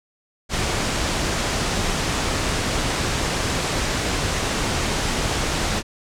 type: low-pass noise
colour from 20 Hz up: pink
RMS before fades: -23 dBFS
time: 0.49-5.83 s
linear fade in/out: 50 ms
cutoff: 8400 Hz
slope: 24 dB/octave
effects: none